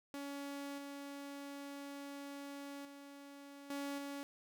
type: tone with level steps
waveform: sawtooth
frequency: 281.6 Hz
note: C#4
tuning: 27 cents sharp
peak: -39 / -42 / -48 / -36 / -39 dBFS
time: 0.14-4.23 s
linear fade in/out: 0 ms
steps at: 0.78 / 2.85 / 3.7 / 3.98 s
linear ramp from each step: 2 ms
effects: none